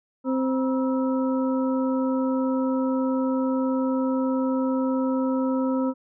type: harmonic tone with a mistuned harmonic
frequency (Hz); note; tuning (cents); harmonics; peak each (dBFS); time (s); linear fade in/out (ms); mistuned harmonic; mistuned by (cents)
261.6; C4; 0; 1 / 2 / 4 / 5; -22 / -28 / -34 / -36; 0.24-5.94; 50; 4; -150
effects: none